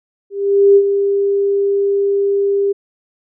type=tone with ADSR envelope; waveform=sine; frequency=399.1 Hz; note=G4; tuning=31 cents sharp; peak=-4 dBFS; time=0.3-2.73 s; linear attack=460 ms; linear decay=63 ms; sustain=-8 dB; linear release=16 ms; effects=none